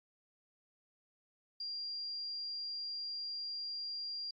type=tone; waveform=sine; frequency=4775 Hz; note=D8; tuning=28 cents sharp; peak=-38 dBFS; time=1.6-4.31 s; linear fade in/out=5 ms; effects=MP3 32 kbps